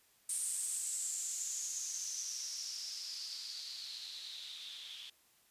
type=noise with low-pass filter sweep; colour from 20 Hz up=violet; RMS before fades=-42 dBFS; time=0.29-5.1 s; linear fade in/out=5 ms; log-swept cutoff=8900 to 3300 Hz; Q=6.9; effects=white hiss -69 dBFS RMS until 5.5 s + resampled to 32000 Hz